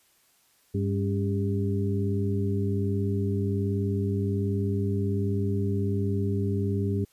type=harmonic tone with a mistuned harmonic; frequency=99.7 Hz; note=G2; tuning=30 cents sharp; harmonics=1 / 2 / 3 / 4; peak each=-26 / -30 / -34 / -32 dBFS; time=0.74-7.05 s; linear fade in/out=10 ms; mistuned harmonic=3; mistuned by=-110 cents; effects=white hiss -64 dBFS RMS until 7.12 s + resampled to 32000 Hz